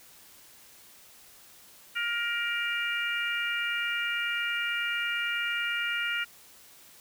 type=harmonic tone; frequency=470.9 Hz; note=A#4; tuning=18 cents sharp; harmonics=3 / 4 / 5 / 6; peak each=-31 / -35 / -34 / -34 dBFS; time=1.95-6.25 s; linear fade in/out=20 ms; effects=white hiss -54 dBFS RMS until 7 s

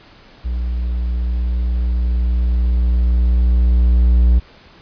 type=tone with level ramp; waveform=triangle; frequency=60.1 Hz; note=B1; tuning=46 cents flat; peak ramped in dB=-16 to -6 dBFS; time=0.44-4.4 s; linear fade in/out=20 ms; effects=pink hiss -45 dBFS RMS until 4.81 s + resampled to 11025 Hz

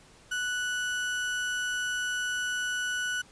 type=tone; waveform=35% pulse; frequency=1480 Hz; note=F#6; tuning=in tune; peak=-27 dBFS; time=0.31-3.22 s; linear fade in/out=10 ms; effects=pink hiss -56 dBFS RMS until 3.31 s + resampled to 22050 Hz

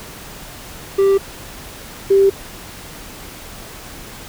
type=tone pair in turn; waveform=triangle / sine; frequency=392 / 392 Hz; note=G4 / G4; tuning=0 / 0 cents; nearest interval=unison; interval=0 cents; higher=neither; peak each=-8 dBFS; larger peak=neither; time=0.98-1.18 / 2.1-2.3 s; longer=neither; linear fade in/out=10 ms; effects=pink hiss -35 dBFS RMS until 4.28 s

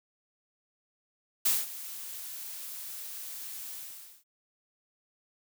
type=noise with ADSR envelope; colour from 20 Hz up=blue; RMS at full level=-24 dBFS; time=1.45-4.24 s; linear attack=10 ms; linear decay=200 ms; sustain=-17 dB; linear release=500 ms; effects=none

